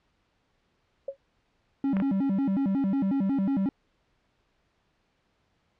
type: tone with exponential decay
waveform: sine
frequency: 548 Hz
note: C#5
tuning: 20 cents flat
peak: -26 dBFS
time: 1.08-1.17 s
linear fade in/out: 5 ms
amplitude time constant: 18 ms
type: tone with vibrato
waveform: triangle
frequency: 230.9 Hz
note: A#3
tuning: 16 cents flat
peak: -21 dBFS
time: 1.84-3.69 s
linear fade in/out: 2 ms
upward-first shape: square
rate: 5.5 Hz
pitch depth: 300 cents each way
type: clicks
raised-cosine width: 0.5 ms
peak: -19 dBFS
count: 2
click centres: 1.968 / 2.001 s
effects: pink hiss -71 dBFS RMS until 5.79 s + low-pass 4000 Hz 12 dB/octave